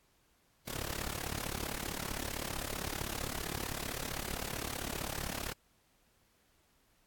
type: noise with amplitude modulation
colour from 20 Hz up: pink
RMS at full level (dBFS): -35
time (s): 0.67-5.53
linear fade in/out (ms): 10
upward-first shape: sine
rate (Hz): 35.5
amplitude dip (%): 95
effects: pink hiss -71 dBFS RMS until 7.06 s + AAC 64 kbps